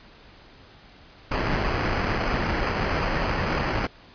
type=noise with sample-and-hold; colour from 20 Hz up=pink; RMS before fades=-25 dBFS; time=1.31-3.87 s; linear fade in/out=5 ms; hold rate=3675 Hz; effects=pink hiss -50 dBFS RMS until 4.14 s + resampled to 11025 Hz